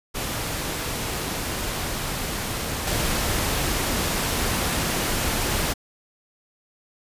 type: noise with level steps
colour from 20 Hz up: pink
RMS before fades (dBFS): -28 / -24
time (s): 0.14-5.74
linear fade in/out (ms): 20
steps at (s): 2.87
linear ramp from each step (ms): 2
effects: resampled to 32000 Hz